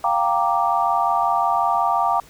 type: chord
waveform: sine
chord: G minor seventh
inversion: third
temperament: equal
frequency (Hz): 698.5 / 784 / 932.3 / 1174.7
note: F5 / G5 / Bb5 / D6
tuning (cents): 0 / 0 / 0 / 0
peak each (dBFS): -22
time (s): 0.04-2.2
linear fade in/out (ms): 2
effects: pink hiss -48 dBFS RMS until 2.29 s